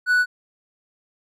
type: tone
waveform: triangle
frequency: 1480 Hz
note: F#6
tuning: in tune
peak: -13 dBFS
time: 0.06-0.26 s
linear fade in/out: 50 ms
effects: none